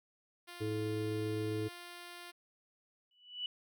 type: tone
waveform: 5% pulse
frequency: 350 Hz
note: F4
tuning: 4 cents sharp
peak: -36 dBFS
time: 0.47-2.32 s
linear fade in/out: 20 ms
type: harmonic tone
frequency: 107.5 Hz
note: A2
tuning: 40 cents flat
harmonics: 1 / 3 / 4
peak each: -38 / -38 / -38 dBFS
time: 0.6-1.69 s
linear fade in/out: 20 ms
type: tone with exponential growth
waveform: sine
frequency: 2960 Hz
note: F#7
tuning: in tune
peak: -33 dBFS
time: 3.11-3.46 s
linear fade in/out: 2 ms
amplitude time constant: 75 ms
effects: none